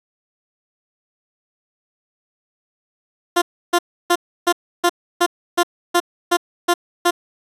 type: tone bursts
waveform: 15% pulse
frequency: 349.2 Hz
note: F4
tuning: in tune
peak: -6 dBFS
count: 11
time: 3.36-7.109 s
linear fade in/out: 10 ms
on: 59 ms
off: 310 ms
effects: resampled to 32000 Hz